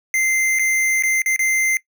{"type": "tone with dropouts", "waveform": "square", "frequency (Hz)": 2082, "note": "C7", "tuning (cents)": -9, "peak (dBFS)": -17, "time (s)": [0.14, 1.77], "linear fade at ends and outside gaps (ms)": 1, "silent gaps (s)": [[0.588, 0.594], [1.024, 1.035], [1.219, 1.26], [1.362, 1.392]], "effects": ["noise-tail reverb RT60 0.1 s tail -19 dB re dry"]}